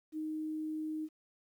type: tone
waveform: sine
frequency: 311.1 Hz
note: D#4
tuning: in tune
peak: -35 dBFS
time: 0.12-1.09 s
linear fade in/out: 50 ms
effects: 11-bit